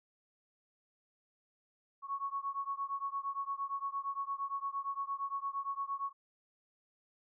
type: beating tone pair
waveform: sine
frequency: 1104 / 1112.7 Hz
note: C#6 / C#6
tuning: -7 / +6 cents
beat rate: 8.7 Hz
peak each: -38 / -39 dBFS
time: 2.02-6.13 s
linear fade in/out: 50 ms
effects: none